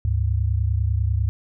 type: tone pair together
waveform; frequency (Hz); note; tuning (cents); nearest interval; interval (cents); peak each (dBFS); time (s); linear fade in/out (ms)
sine; 72.6 / 102.67; D2 / G#2; -19 / -19; tritone; 600; -21; 0.05-1.29; 0
effects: none